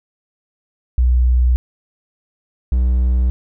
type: tone pair in turn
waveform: sine / triangle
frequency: 61.74 / 62.13 Hz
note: B1 / B1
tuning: 0 / +11 cents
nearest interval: unison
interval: 11 cents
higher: second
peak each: -10 dBFS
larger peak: neither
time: 0.98-1.56 / 2.72-3.3 s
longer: neither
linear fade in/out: 0 ms
effects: none